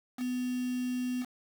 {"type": "tone with quantisation", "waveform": "sine", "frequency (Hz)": 250, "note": "B3", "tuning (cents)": 21, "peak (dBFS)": -30, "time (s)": [0.17, 1.26], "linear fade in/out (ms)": 50, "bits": 7, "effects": []}